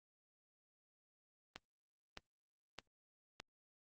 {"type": "click train", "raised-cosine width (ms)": 0.2, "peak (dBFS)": -28, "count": 4, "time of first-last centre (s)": [1.56, 3.4], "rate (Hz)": 1.63, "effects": ["Opus 32 kbps"]}